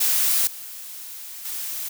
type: noise with level steps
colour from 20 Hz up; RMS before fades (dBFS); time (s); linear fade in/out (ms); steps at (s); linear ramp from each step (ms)
blue; -20 / -37 / -30; 0-1.89; 10; 0.47 / 1.45; 2
effects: none